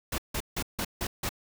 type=noise bursts; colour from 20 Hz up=pink; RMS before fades=-31 dBFS; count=6; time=0.12-1.292 s; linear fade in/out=5 ms; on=62 ms; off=160 ms; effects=none